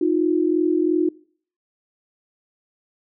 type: tone pair together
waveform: sine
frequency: 312.9 / 355.8 Hz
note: D#4 / F4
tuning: +10 / +32 cents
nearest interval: major second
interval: 222 cents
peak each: -19 dBFS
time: 0.01-1.09 s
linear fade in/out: 5 ms
effects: noise-tail reverb RT60 0.5 s tail -22 dB re dry